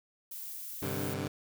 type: noise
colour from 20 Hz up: violet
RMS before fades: -42 dBFS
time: 0.31-1.14 s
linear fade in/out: 5 ms
type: chord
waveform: 15% pulse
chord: G suspended fourth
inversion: none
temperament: equal with one note detuned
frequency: 98 / 130.81 / 149.23 Hz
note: G2 / C3 / D3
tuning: 0 / 0 / +28 cents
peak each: -31 / -32 / -32 dBFS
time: 0.82-1.28 s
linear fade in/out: 5 ms
effects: none